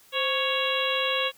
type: harmonic tone with a mistuned harmonic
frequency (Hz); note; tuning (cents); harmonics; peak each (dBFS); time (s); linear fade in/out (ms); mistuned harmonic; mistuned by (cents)
554.4; C#5; 0; 1 / 2 / 3 / 4 / 5 / 6 / 7; -29 / -31 / -34 / -34 / -29 / -30 / -34; 0.12-1.32; 50; 1; -100
effects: white hiss -56 dBFS RMS until 1.37 s